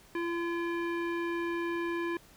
square tone with low-pass filter, 340.8 Hz, F4, 42 cents flat, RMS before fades -33 dBFS, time 0.15-2.17 s, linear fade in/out 2 ms, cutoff 2100 Hz, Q 2, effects pink hiss -58 dBFS RMS until 2.36 s

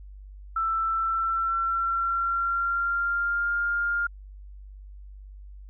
sine tone with pitch glide, 1330 to 1405.8 Hz, E6 to F6, +15 to +11 cents, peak -23 dBFS, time 0.56-4.07 s, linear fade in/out 5 ms, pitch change +96 cents, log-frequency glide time 0.85-3.53 s, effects added 49 Hz sine -41 dBFS peak until 5.69 s

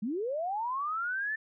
sine linear sweep, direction up, 192.2 to 1785 Hz, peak -30 dBFS, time 0.02-1.36 s, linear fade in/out 10 ms, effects none

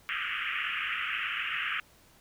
white band-pass noise, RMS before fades -33 dBFS, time 0.09-1.8 s, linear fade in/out 0 ms, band 1200 to 3000 Hz, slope 96 dB/octave, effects pink hiss -60 dBFS RMS until 2.2 s

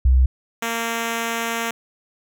sine / 5% pulse tone pair in turn, 64.3 / 230.2 Hz, C2 / A#3, -30 / -22 cents, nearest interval octave + minor seventh, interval 2208 cents, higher second, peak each -11 dBFS, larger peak neither, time 0.05-0.26 / 0.62-1.71 s, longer second, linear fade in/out 5 ms, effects none

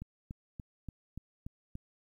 click train, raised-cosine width 5 ms, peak -29 dBFS, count 7, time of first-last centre 0.02-1.754 s, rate 3.46 Hz, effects 11-bit

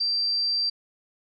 sine tone, 4699 Hz, D8, in tune, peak -22 dBFS, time 0-0.7 s, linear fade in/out 10 ms, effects none

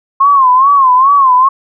sine tone with vibrato, 1068 Hz, C6, 35 cents sharp, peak -4 dBFS, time 0.2-1.49 s, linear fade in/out 10 ms, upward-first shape sine, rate 2.4 Hz, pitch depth 120 cents each way, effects none

